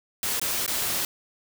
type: noise with dropouts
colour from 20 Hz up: white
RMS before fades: -27 dBFS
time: 0.23-1.05 s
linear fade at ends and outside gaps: 1 ms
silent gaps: 0.397-0.415 / 0.663-0.678 s
effects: none